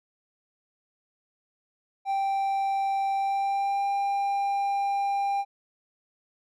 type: tone with pitch glide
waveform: triangle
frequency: 784 to 797.2 Hz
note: G5 to G5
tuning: 0 to +29 cents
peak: -22 dBFS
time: 2.05-5.45 s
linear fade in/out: 50 ms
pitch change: +29 cents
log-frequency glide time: 3.15-3.86 s
effects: none